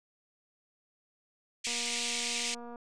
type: band-pass noise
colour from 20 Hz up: pink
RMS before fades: -34 dBFS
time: 1.64-2.55 s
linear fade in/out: 10 ms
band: 2100 to 9000 Hz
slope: 48 dB/octave
type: click train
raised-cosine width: 1 ms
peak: -33 dBFS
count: 260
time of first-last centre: 1.67-2.758 s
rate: 238 Hz
effects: resampled to 22050 Hz